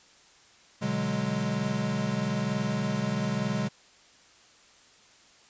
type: chord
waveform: square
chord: G# half-diminished seventh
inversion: first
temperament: equal with one note detuned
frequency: 123.47 / 146.83 / 186.61 / 207.7 Hz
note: B2 / D3 / F#3 / G#3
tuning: 0 / 0 / +15 / 0 cents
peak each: -35 / -34 / -34 / -31 dBFS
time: 0.81-3.69 s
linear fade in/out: 20 ms
effects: white hiss -57 dBFS RMS until 5.49 s + resampled to 16000 Hz

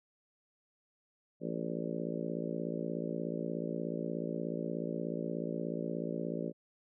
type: harmonic tone with a mistuned harmonic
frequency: 56.7 Hz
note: A#1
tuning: 47 cents flat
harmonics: 3 / 4 / 5 / 6 / 7 / 8 / 9 / 10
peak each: -40 / -41 / -42 / -43 / -43 / -44 / -45 / -45 dBFS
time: 1.4-6.53 s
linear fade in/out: 50 ms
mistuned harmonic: 10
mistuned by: +41 cents
effects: none

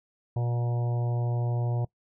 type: harmonic tone with a mistuned harmonic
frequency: 120 Hz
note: B2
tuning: 49 cents flat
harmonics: 1 / 3 / 4 / 5 / 6 / 7 / 8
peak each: -25 / -40 / -43 / -42 / -42 / -47 / -47 dBFS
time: 0.36-1.85 s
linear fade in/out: 5 ms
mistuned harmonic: 8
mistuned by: -23 cents
effects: noise-tail reverb RT60 0.1 s tail -22 dB re dry

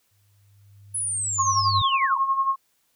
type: tone with exponential growth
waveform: sine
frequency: 100.5 Hz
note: G2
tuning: 44 cents sharp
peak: -23 dBFS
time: 0.11-1.82 s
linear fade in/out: 5 ms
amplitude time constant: 370 ms
type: linear sweep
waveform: sine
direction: down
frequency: 10370 to 868 Hz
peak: -24 dBFS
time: 0.94-2.18 s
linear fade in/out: 10 ms
type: tone with tremolo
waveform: sine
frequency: 1081 Hz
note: C#6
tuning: 44 cents flat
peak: -17 dBFS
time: 1.38-2.56 s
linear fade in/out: 20 ms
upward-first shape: sine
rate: 11 Hz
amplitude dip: 65%
effects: white hiss -68 dBFS RMS until 2.95 s

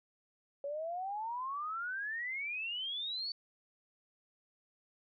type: exponential sweep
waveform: sine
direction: up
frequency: 554.4 to 4554 Hz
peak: -36 dBFS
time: 0.64-3.32 s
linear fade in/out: 2 ms
effects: none

